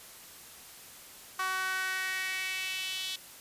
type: tone with high-pass filter sweep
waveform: sawtooth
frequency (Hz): 375.9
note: F#4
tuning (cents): +27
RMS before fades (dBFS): -34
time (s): 1.39-3.16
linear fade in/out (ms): 5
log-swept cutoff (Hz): 1200 to 3400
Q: 3.3
effects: white hiss -50 dBFS RMS until 3.4 s + resampled to 32000 Hz